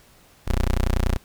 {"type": "tone", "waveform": "20% pulse", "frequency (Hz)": 30.38, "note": "B0", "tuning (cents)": -28, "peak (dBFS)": -14, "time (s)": [0.47, 1.17], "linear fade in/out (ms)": 10, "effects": ["pink hiss -54 dBFS RMS until 1.24 s"]}